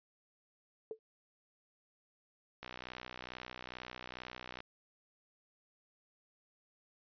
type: tone with exponential decay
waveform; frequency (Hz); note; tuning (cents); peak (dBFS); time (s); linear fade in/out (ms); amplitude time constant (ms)
sine; 440; A4; 0; -35; 0.91-0.99; 1; 16
type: click train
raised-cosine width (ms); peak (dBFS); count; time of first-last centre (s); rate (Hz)
0.3; -28; 124; 2.63-4.604; 62.3
effects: resampled to 11025 Hz